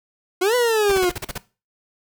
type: exponential two-way sweep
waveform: 40% pulse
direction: up then down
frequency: 350.2 to 502 to 350.2 Hz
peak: -15 dBFS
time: 0.41-1.1 s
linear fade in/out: 10 ms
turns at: 0.55 s
type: noise bursts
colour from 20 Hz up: pink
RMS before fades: -28 dBFS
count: 8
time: 0.89-1.38 s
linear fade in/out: 5 ms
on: 28 ms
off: 38 ms
effects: noise-tail reverb RT60 0.3 s tail -18 dB re dry